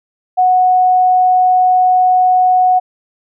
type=tone; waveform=sine; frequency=736 Hz; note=F#5; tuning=9 cents flat; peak=-7 dBFS; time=0.37-2.8 s; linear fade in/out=20 ms; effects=none